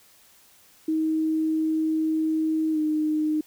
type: tone with pitch glide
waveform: sine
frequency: 316 to 307.5 Hz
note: D#4 to D#4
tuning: +27 to -20 cents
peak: -21 dBFS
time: 0.88-3.41 s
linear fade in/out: 5 ms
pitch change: -47 cents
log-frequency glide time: 2.72-2.78 s
effects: white hiss -56 dBFS RMS until 3.46 s